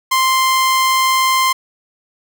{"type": "tone", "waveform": "sawtooth", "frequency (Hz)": 1046.5, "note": "C6", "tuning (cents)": 0, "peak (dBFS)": -8, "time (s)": [0.11, 1.53], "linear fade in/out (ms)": 10, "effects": []}